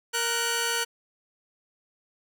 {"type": "tone pair together", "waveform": "10% pulse", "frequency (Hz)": [466.2, 1491.7], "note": ["A#4", "F#6"], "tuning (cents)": [0, 14], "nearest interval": "octave + minor sixth", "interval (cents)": 2014, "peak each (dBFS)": [-20, -19], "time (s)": [0.13, 0.85], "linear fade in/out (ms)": 20, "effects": []}